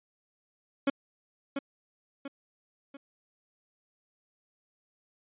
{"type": "tone with echo", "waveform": "30% pulse", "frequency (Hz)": 277.2, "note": "C#4", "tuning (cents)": 0, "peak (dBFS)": -20, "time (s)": [0.87, 0.9], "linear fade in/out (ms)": 5, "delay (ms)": 690, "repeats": 3, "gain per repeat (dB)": -7, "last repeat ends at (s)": 2.97, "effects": ["resampled to 8000 Hz"]}